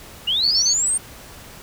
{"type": "linear sweep", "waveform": "sine", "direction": "up", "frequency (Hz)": [2765, 8870], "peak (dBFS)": -17, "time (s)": [0.27, 0.98], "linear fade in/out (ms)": 10}
{"type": "tone bursts", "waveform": "sine", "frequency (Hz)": 4442, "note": "C#8", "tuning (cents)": 3, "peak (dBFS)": -17, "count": 3, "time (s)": [0.43, 0.737], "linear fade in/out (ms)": 10, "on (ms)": 85, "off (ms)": 26}
{"effects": ["pink hiss -41 dBFS RMS until 1.62 s"]}